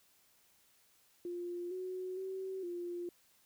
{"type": "tone with pitch steps", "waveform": "sine", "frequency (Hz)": [350.6, 369.7, 380.2, 349.8], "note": ["F4", "F#4", "F#4", "F4"], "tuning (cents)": [7, -1, 47, 3], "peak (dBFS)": -38, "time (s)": [1.25, 3.09], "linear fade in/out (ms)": 2, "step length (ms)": 460, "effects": ["white hiss -69 dBFS RMS until 3.45 s"]}